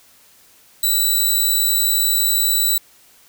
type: tone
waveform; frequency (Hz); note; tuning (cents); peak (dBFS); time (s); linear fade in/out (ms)
5% pulse; 3951; B7; 0; -7; 0.83-2.78; 5
effects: white hiss -51 dBFS RMS until 3.28 s